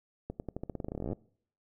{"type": "accelerating click train", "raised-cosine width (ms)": 2, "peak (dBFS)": -23, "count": 23, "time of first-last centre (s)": [0.3, 1.131], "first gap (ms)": 99, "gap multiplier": 0.89, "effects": ["noise-tail reverb RT60 0.6 s tail -23 dB re dry"]}